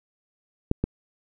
clicks, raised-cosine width 3 ms, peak -7 / -10 dBFS, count 2, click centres 0.714 / 0.84 s, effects none

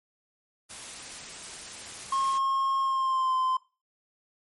white noise, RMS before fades -41 dBFS, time 0.69-2.39 s, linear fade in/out 20 ms
triangle tone with pitch glide, 1078 to 1035.3 Hz, C#6 to C6, -49 to -19 cents, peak -22 dBFS, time 2.12-3.57 s, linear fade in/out 5 ms, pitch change -70 cents, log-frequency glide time 2.81-3.35 s
effects noise-tail reverb RT60 0.3 s tail -19 dB re dry + MP3 48 kbps

